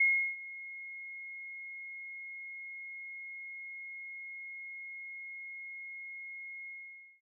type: tone with ADSR envelope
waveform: sine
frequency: 2157 Hz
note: C#7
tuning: 48 cents flat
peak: -22 dBFS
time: 0-7.21 s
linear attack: 7 ms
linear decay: 350 ms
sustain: -20 dB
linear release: 530 ms
effects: none